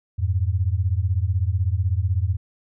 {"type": "beating tone pair", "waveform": "sine", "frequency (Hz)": [85.9, 101.9], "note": ["F2", "G#2"], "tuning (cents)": [-28, -32], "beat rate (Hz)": 16, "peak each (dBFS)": [-21, -22], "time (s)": [0.18, 2.37], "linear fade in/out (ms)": 20, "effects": []}